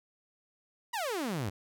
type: exponential sweep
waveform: sawtooth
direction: down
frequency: 1000 to 90.6 Hz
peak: -28 dBFS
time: 0.93-1.5 s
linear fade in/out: 10 ms
effects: none

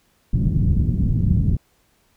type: low-pass noise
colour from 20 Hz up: white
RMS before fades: -18 dBFS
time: 0.33-1.57 s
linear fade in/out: 5 ms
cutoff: 180 Hz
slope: 24 dB/octave
effects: pink hiss -62 dBFS RMS until 2.16 s

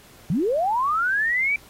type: linear sweep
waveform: sine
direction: up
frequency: 136.5 to 2340 Hz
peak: -19 dBFS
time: 0.3-1.56 s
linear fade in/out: 2 ms
effects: pink hiss -50 dBFS RMS until 1.69 s + AAC 48 kbps

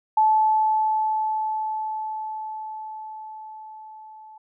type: tone with level ramp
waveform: sine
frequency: 868 Hz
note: A5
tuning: 24 cents flat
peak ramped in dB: -14 to -42 dBFS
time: 0.17-4.38 s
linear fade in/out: 5 ms
effects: none

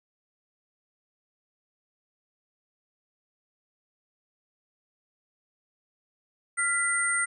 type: tone cluster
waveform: sine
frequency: 1393 / 1989 / 8720 Hz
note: F6 / B6 / C#9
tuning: -5 / +12 / -29 cents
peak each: -28 dBFS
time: 6.57-7.26 s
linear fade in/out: 20 ms
effects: none

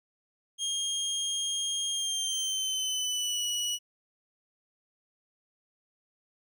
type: tone with pitch glide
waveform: 25% pulse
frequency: 3232 to 2930 Hz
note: G#7 to F#7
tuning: -48 to -18 cents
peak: -25 dBFS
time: 0.58-3.79 s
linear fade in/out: 50 ms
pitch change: -170 cents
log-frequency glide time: 1.89-3.46 s
effects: none

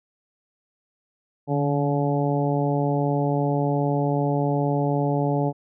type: harmonic tone with a mistuned harmonic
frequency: 142.6 Hz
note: C#3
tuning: 49 cents sharp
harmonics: 1 / 2 / 3 / 4 / 5 / 6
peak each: -23 / -26 / -28 / -29 / -30 / -31 dBFS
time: 1.47-5.53 s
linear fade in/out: 50 ms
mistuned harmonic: 1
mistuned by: +45 cents
effects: none

